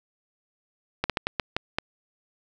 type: slowing click train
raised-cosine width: 0.3 ms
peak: -8 dBFS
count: 7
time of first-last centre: 1.04-1.785 s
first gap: 57 ms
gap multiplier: 1.31
effects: none